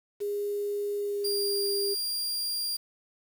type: tone with pitch glide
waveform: sine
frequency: 409.1 to 400.4 Hz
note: G#4 to G4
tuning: -26 to +37 cents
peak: -28 dBFS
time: 0.2-1.95 s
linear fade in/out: 20 ms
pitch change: -37 cents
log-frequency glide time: 0.97-1.65 s
type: tone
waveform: sawtooth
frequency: 4779 Hz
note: D8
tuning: 29 cents sharp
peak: -26 dBFS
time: 1.24-2.77 s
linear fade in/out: 10 ms
effects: 8-bit